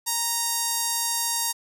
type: tone with notch filter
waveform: 5% pulse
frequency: 932.3 Hz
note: A#5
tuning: in tune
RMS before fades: -26 dBFS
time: 0.06-1.53 s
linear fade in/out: 20 ms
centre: 2400 Hz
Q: 0.72
effects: none